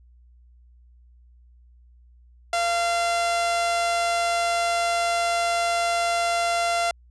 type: tone with amplitude modulation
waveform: sawtooth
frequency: 688 Hz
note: F5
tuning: 26 cents flat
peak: -16 dBFS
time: 2.53-6.91 s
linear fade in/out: 2 ms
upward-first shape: sine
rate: 225 Hz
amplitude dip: 25%
effects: added 60 Hz sine -50 dBFS peak until 7.1 s + resampled to 22050 Hz